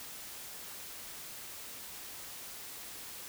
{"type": "silence", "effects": ["white hiss -46 dBFS RMS until 3.28 s"]}